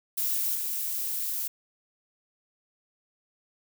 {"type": "noise with level steps", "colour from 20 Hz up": "violet", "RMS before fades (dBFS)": [-28, -31], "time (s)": [0.17, 1.48], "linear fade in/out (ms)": 10, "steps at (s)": 0.55, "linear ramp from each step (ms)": 2, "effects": []}